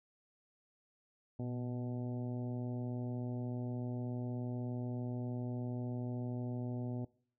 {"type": "harmonic tone with a mistuned harmonic", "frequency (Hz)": 123.47, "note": "B2", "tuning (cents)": 0, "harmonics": [1, 2, 3, 4, 5, 6, 7], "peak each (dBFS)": [-39, -41, -48, -53, -51, -57, -61], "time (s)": [1.39, 7.05], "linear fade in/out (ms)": 5, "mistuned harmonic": 1, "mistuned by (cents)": -46, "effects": ["noise-tail reverb RT60 0.5 s tail -22 dB re dry"]}